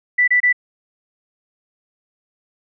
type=tone bursts; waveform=sine; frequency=1975.5 Hz; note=B6; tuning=in tune; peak=-11 dBFS; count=3; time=0.18-0.528 s; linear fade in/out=10 ms; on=98 ms; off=27 ms; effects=none